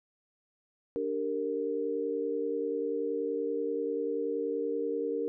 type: chord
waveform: sine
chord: G minor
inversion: second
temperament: equal with one note detuned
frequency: 293.7 / 392 / 462.4 Hz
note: D4 / G4 / Bb4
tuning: 0 / 0 / -14 cents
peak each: -36 / -36 / -31 dBFS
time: 0.96-5.28 s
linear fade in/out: 0 ms
effects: none